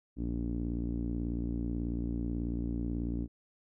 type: tone with low-pass filter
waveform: sawtooth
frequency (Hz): 58.27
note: A#1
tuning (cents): 0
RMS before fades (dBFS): -34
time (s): 0.16-3.28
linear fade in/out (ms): 50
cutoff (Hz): 280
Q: 4.3
effects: none